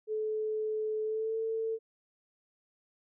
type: tone with pitch glide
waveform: sine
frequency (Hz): 432.3 to 447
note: A4 to A4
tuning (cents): -31 to +27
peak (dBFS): -30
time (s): 0.07-1.79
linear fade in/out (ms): 50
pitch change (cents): +58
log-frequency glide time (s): 1.03-1.37
effects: none